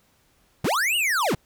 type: linear two-way sweep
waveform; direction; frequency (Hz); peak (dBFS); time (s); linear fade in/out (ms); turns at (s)
square; up then down; 82.6 to 2953 to 82.6; -21; 0.64-1.35; 5; 0.96
effects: pink hiss -63 dBFS RMS until 1.45 s